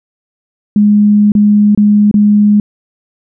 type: tone with dropouts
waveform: sine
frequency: 207.7 Hz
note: G#3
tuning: in tune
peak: -4 dBFS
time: 0.76-2.6 s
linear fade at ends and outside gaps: 2 ms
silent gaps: 1.32-1.351 / 1.749-1.775 / 2.113-2.141 s
effects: none